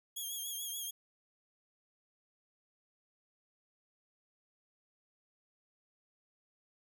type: tone with vibrato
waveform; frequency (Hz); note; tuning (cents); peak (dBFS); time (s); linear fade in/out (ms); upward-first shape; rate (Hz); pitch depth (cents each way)
5% pulse; 3274; G#7; -25; -31; 0.16-0.91; 10; sine; 6.9; 50
effects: none